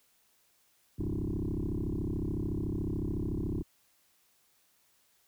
sine tone with frequency modulation, 110 Hz, A2, in tune, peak -29 dBFS, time 0.98-3.63 s, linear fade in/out 20 ms, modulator 33.8 Hz, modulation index 7.3, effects tanh soft clip ceiling -27 dBFS + white hiss -69 dBFS RMS until 5.27 s

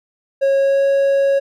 triangle tone with pitch glide, 547 to 551.8 Hz, C#5 to C#5, -23 to -8 cents, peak -10 dBFS, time 0.41-1.4 s, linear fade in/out 20 ms, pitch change +15 cents, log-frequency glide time 0.57-0.85 s, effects none

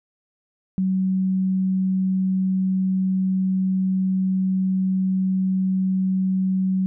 sine tone, 188.4 Hz, F#3, 32 cents sharp, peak -18 dBFS, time 0.78-6.86 s, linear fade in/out 0 ms, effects none

